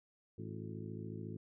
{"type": "harmonic tone with a mistuned harmonic", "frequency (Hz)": 54, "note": "A1", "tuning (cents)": -32, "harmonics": [2, 3, 4, 5, 6, 7, 8], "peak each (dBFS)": [-46, -48, -49, -53, -53, -51, -55], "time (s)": [0.38, 1.37], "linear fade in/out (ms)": 5, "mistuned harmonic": 7, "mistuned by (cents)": -78, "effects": []}